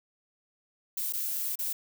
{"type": "noise with dropouts", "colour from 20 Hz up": "violet", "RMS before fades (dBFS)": -32, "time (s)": [0.97, 1.73], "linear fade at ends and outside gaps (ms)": 5, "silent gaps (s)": [[1.126, 1.134], [1.556, 1.589]], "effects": []}